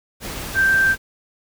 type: tone in noise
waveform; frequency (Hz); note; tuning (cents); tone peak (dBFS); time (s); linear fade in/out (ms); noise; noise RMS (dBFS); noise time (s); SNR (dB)
sine; 1568; G6; 0; -13; 0.54-0.96; 50; pink; -30; 0.2-0.98; +14
effects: none